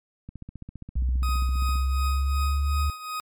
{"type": "click train", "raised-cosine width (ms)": 5, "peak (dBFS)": -26, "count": 23, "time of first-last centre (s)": [0.29, 1.757], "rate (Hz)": 15}
{"type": "exponential sweep", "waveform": "sine", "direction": "up", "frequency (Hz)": [61.74, 73.7], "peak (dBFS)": -21, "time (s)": [0.96, 2.9], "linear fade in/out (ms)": 0}
{"type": "tone with tremolo", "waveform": "40% pulse", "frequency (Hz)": 1253, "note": "D#6", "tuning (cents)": 12, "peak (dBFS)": -27, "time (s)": [1.23, 3.2], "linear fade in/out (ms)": 0, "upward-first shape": "triangle", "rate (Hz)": 2.7, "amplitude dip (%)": 75}
{"effects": ["MP3 96 kbps"]}